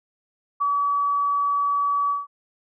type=tone with ADSR envelope; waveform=sine; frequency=1142 Hz; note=D6; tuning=49 cents flat; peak=-17 dBFS; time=0.6-2.27 s; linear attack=21 ms; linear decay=3 ms; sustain=-2 dB; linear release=170 ms; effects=none